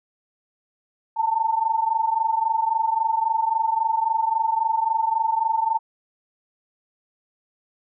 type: tone pair together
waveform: sine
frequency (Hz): 880 / 903.7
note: A5 / A5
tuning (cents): 0 / +46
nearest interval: unison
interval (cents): 46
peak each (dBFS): -23 / -21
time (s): 1.16-5.79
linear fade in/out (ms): 20
effects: none